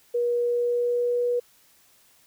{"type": "tone with pitch glide", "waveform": "sine", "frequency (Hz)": [480, 485.3], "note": ["B4", "B4"], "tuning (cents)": [-49, -30], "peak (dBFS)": -21, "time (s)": [0.14, 1.4], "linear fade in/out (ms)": 10, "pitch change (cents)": 19, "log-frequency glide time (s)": [0.4, 1.23], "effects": ["white hiss -59 dBFS RMS until 2.26 s"]}